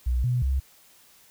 sine tone with pitch steps, 61.7 / 123.8 / 66.6 Hz, B1 / B2 / C2, -1 / +5 / +31 cents, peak -21 dBFS, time 0.06-0.6 s, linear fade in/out 10 ms, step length 180 ms, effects white hiss -56 dBFS RMS until 1.3 s

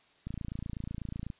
click train, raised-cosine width 5 ms, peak -25 dBFS, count 30, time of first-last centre 0.27-1.302 s, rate 28.1 Hz, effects white hiss -64 dBFS RMS until 1.39 s + resampled to 8000 Hz

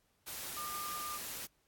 sine tone in noise, 1200 Hz, D6, 37 cents sharp, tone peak -40 dBFS, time 0.56-1.18 s, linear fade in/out 20 ms, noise white, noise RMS -43 dBFS, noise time 0.26-1.47 s, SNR 0 dB, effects pink hiss -75 dBFS RMS until 1.67 s + AAC 64 kbps

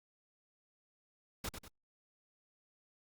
pink noise with echo, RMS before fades -39 dBFS, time 1.44-1.49 s, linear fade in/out 5 ms, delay 96 ms, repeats 2, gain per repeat -7 dB, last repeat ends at 1.682 s, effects Opus 48 kbps

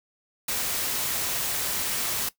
white noise, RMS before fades -28 dBFS, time 0.48-2.29 s, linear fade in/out 5 ms, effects noise-tail reverb RT60 0.1 s tail -17 dB re dry

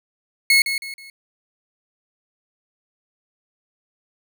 30% pulse tone with echo, 2180 Hz, C#7, 29 cents flat, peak -9 dBFS, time 0.5-0.62 s, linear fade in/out 2 ms, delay 160 ms, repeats 3, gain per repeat -9 dB, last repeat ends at 1.1 s, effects none

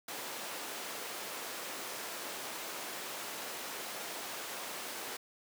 pink high-pass noise, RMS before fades -42 dBFS, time 0.08-5.17 s, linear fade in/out 5 ms, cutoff 420 Hz, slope 12 dB/octave, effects none

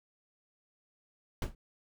brown noise with exponential decay, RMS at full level -23 dBFS, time 1.42-1.55 s, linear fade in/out 2 ms, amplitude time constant 28 ms, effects none

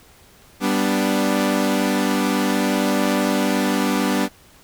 sawtooth chord, G major, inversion none, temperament equal, 196 / 246.9 / 293.7 Hz, G3 / B3 / D4, 0 / 0 / 0 cents, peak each -18 dBFS, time 0.6-4.29 s, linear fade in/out 50 ms, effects pink hiss -50 dBFS RMS until 4.63 s

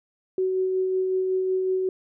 sine tone with tremolo, 374.6 Hz, F#4, 21 cents sharp, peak -20 dBFS, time 0.38-1.89 s, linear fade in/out 2 ms, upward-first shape sine, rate 5.4 Hz, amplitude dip 25%, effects none

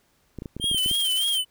clicks, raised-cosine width 3 ms, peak -21 dBFS, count 10, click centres 0.387 / 0.421 / 0.458 / 0.566 / 0.599 / 0.642 / 0.714 / 0.746 / 0.861 / 0.913 s
square tone with vibrato, 3136 Hz, G7, in tune, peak -22 dBFS, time 0.6-1.45 s, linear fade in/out 50 ms, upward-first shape sine, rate 3.3 Hz, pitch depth 78 cents each way
blue noise with tremolo, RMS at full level -33 dBFS, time 0.77-1.38 s, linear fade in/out 5 ms, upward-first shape sine, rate 18 Hz, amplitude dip 55%
effects pink hiss -65 dBFS RMS until 1.5 s

